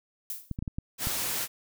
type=noise with exponential decay; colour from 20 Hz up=violet; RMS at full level=-32 dBFS; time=0.3-0.56 s; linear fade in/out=1 ms; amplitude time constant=56 ms
type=clicks; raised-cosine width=5 ms; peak=-20 dBFS; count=6; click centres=0.513 / 0.589 / 0.625 / 0.678 / 0.785 / 1.071 s
type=noise; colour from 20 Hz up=white; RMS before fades=-31 dBFS; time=0.98-1.48 s; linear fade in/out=50 ms
effects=none